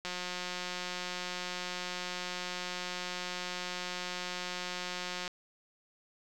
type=click train; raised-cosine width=0.2 ms; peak=-20 dBFS; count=942; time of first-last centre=0.05-5.278 s; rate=180 Hz; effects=none